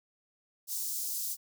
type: high-pass noise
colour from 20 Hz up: white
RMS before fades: -35 dBFS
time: 0.67-1.37 s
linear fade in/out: 50 ms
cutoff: 5100 Hz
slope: 24 dB/octave
effects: none